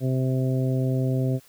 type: harmonic tone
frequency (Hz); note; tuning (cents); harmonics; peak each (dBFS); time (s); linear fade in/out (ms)
130.3; C3; -7; 1 / 2 / 3 / 4 / 5; -22 / -28 / -32 / -34 / -36; 0-1.4; 50
effects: white hiss -55 dBFS RMS until 1.48 s